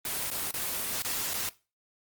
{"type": "noise with dropouts", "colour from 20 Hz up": "white", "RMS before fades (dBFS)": -32, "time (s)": [0.05, 1.49], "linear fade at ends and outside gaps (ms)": 2, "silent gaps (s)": [[0.303, 0.313], [0.51, 0.539], [1.022, 1.047], [1.336, 1.34]], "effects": ["noise-tail reverb RT60 0.3 s tail -19 dB re dry", "Opus 24 kbps"]}